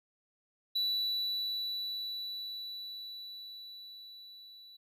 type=tone with level ramp; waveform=triangle; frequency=3951 Hz; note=B7; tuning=in tune; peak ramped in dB=-27 to -50 dBFS; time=0.75-4.77 s; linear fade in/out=10 ms; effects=none